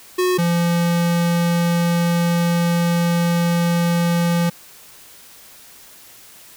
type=tone pair in turn; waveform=square; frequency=364.3 / 171.33 Hz; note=F#4 / F3; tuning=-27 / -33 cents; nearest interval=octave + minor second; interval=1306 cents; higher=first; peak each=-16 dBFS; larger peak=neither; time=0.18-0.38 / 0.38-4.5 s; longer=second; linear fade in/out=10 ms; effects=white hiss -44 dBFS RMS until 6.56 s